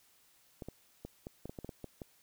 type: clicks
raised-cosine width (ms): 2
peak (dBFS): -29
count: 11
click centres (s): 0.622 / 0.686 / 1.05 / 1.269 / 1.456 / 1.495 / 1.588 / 1.646 / 1.692 / 1.843 / 2.018
effects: white hiss -67 dBFS RMS until 2.22 s